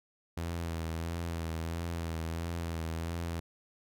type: tone with vibrato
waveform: sawtooth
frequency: 83.1 Hz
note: E2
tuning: 15 cents sharp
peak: -30 dBFS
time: 0.37-3.4 s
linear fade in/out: 5 ms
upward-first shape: sine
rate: 1.5 Hz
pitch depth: 37 cents each way
effects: none